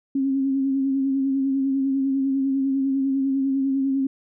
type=tone with vibrato; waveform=sine; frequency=270.5 Hz; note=C#4; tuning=42 cents flat; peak=-19 dBFS; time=0.15-4.07 s; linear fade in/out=5 ms; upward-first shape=sine; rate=10 Hz; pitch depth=31 cents each way; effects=none